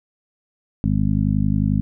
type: harmonic tone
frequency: 51.2 Hz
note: G#1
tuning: 24 cents flat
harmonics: 1 / 2 / 3 / 4 / 5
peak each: -24 / -22 / -22 / -21 / -25 dBFS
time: 0.84-1.81 s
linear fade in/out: 0 ms
effects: none